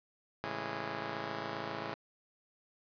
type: chord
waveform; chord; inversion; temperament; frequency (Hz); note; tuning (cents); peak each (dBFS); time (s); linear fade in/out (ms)
5% pulse; A major seventh; none; just; 110 / 137.5 / 165 / 206.2; A2 / C#3 / E3 / G#3; 0 / -14 / +2 / -12; -33; 0.44-1.94; 0
effects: resampled to 11025 Hz + 10-bit